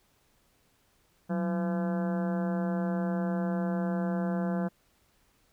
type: harmonic tone with a mistuned harmonic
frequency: 170.3 Hz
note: F3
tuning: 43 cents flat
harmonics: 1 / 2 / 3 / 4 / 5 / 6 / 7 / 8 / 9 / 10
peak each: -28 / -39 / -37 / -39 / -45 / -47 / -50 / -49 / -47 / -53 dBFS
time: 1.29-4.69 s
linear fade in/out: 20 ms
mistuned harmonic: 1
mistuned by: +140 cents
effects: pink hiss -68 dBFS RMS until 5.52 s